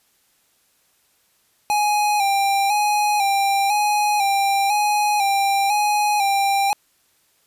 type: tone with vibrato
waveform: square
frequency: 813 Hz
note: G#5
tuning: 37 cents flat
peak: -17 dBFS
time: 1.7-6.73 s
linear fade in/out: 0 ms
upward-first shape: square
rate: 1 Hz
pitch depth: 45 cents each way
effects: white hiss -62 dBFS RMS until 7.46 s + resampled to 32000 Hz